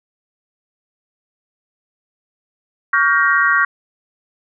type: chord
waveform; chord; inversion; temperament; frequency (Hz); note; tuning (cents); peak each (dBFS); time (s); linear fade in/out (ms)
sine; G half-diminished seventh; second; just; 1128.9 / 1411.2 / 1568 / 1881.6; Db6 / F6 / G6 / Bb6; +31 / +18 / 0 / +16; -17; 2.93-3.65; 5
effects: none